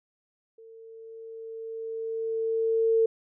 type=tone with level ramp; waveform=sine; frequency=450.2 Hz; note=A4; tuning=40 cents sharp; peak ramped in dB=-47 to -18 dBFS; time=0.58-3.06 s; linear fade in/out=5 ms; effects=none